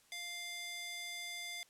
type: tone with high-pass filter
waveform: square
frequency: 698.5 Hz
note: F5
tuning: in tune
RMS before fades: -44 dBFS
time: 0.12-1.63 s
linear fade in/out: 0 ms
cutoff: 2400 Hz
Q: 1.1
effects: white hiss -68 dBFS RMS until 1.69 s + low-pass 11000 Hz 12 dB/octave